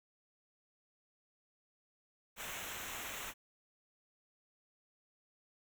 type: noise with comb filter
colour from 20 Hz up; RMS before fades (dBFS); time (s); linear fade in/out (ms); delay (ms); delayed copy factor
pink; -44; 2.36-3.34; 50; 0.21; -0.75
effects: none